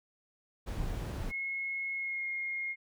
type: noise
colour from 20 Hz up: brown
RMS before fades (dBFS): -36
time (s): 0.66-1.32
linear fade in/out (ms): 20
type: tone with pitch glide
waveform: sine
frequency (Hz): 2171 to 2141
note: C#7 to C7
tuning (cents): -37 to +39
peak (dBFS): -33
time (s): 1.29-2.76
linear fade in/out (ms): 50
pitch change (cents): -24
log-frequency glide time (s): 1.94-2.27
effects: none